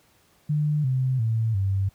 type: tone with pitch steps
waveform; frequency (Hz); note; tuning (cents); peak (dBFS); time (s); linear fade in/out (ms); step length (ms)
sine; 150 / 129.83 / 112.37 / 97.26; D3 / C3 / A2 / G2; +37 / -13 / +37 / -13; -20; 0.49-1.89; 10; 350
effects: pink hiss -61 dBFS RMS until 1.94 s + high-pass 60 Hz 12 dB/octave